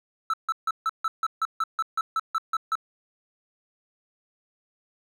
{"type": "tone bursts", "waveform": "triangle", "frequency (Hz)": 1318.5, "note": "E6", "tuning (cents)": 0, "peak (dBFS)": -20, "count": 14, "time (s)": [0.3, 2.754], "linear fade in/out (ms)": 2, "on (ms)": 36, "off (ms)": 150, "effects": []}